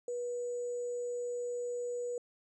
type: tone with sample-and-hold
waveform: sine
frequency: 486.5 Hz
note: B4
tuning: 26 cents flat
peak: -34 dBFS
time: 0.08-2.18 s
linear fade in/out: 2 ms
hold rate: 7350 Hz
effects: resampled to 24000 Hz

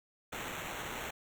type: noise with sample-and-hold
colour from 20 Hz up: white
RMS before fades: -41 dBFS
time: 0.32-1.11 s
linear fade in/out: 10 ms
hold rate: 4900 Hz
effects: none

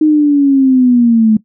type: linear sweep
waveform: sine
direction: down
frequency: 311.1 to 213.7 Hz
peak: -5 dBFS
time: 0.01-1.37 s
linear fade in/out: 5 ms
effects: noise-tail reverb RT60 0.1 s tail -18 dB re dry

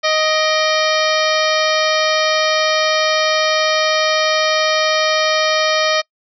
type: harmonic tone with a mistuned harmonic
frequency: 624 Hz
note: D#5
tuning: 5 cents sharp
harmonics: 1 / 2 / 3 / 4 / 5 / 6 / 7 / 8 / 9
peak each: -17 / -20 / -22 / -23 / -24 / -25 / -25 / -26 / -27 dBFS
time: 0.03-6.02 s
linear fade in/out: 20 ms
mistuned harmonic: 4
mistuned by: -86 cents
effects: noise-tail reverb RT60 0.1 s tail -25 dB re dry

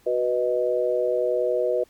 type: chord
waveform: sine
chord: B major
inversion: second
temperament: equal with one note detuned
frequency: 370 / 491.3 / 622.3 Hz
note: F#4 / B4 / D#5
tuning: 0 / -9 / 0 cents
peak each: -27 / -23 / -25 dBFS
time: 0.06-1.84 s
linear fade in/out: 10 ms
effects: pink hiss -59 dBFS RMS until 1.89 s

